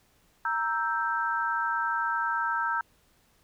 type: chord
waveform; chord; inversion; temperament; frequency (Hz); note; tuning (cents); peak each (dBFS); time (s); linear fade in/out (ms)
sine; E diminished; second; equal; 932.3 / 1318.5 / 1568; Bb5 / E6 / G6; 0 / 0 / 0; -30; 0.45-2.81; 2
effects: pink hiss -65 dBFS RMS until 3.43 s